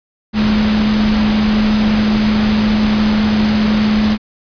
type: tone in noise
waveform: sine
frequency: 213.7 Hz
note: G#3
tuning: 50 cents sharp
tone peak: -11 dBFS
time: 0.33-4.18 s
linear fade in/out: 50 ms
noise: pink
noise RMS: -20 dBFS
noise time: 0.33-4.18 s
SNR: +6 dB
effects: resampled to 11025 Hz